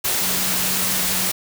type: tone in noise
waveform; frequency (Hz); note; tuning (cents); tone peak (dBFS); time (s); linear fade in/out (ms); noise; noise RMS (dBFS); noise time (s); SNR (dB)
sine; 185.9; F#3; +8; -32; 0.21-1.3; 10; white; -21; 0.04-1.32; -14
effects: none